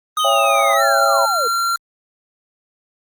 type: tone with pitch glide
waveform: square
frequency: 1244.5 to 1372.9 Hz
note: D#6 to F6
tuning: 0 to -30 cents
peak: -17 dBFS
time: 0.17-1.76 s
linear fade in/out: 2 ms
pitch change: +170 cents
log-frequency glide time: 0.74-0.83 s
type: linear sweep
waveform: sine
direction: down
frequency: 3134 to 432.4 Hz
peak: -21 dBFS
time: 0.19-1.48 s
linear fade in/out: 10 ms
type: chord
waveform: sine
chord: C# diminished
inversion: none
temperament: just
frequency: 554.4 / 665.2 / 798.3 Hz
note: C#5 / E5 / G5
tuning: 0 / +16 / +31 cents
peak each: -19 dBFS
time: 0.24-1.26 s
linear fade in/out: 10 ms
effects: Opus 24 kbps